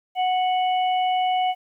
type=harmonic tone; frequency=738 Hz; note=F#5; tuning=5 cents flat; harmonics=1 / 3 / 4; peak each=-19 / -34 / -32 dBFS; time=0.15-1.55 s; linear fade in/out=50 ms; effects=10-bit